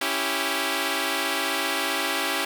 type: chord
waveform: 5% pulse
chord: C# diminished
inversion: none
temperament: equal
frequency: 277.2 / 329.6 / 392 Hz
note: C#4 / E4 / G4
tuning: 0 / 0 / 0 cents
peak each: -17 dBFS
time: 0.01-2.45 s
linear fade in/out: 5 ms
effects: none